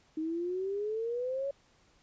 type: exponential sweep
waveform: sine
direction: up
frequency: 310 to 564 Hz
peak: -31 dBFS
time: 0.17-1.51 s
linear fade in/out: 5 ms
effects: pink hiss -66 dBFS RMS until 2.02 s + resampled to 16000 Hz